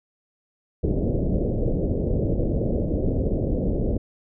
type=low-pass noise; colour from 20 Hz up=pink; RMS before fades=-23 dBFS; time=0.83-3.98 s; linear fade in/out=10 ms; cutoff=580 Hz; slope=48 dB/octave; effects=none